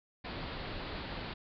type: low-pass noise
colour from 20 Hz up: pink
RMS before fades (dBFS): -41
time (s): 0.24-1.34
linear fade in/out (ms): 10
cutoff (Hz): 4700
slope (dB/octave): 96
effects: none